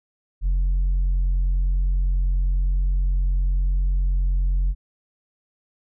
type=tone with tanh clipping; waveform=triangle; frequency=44.95 Hz; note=F#1; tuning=49 cents flat; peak=-18 dBFS; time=0.41-4.75 s; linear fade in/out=50 ms; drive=7 dB; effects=none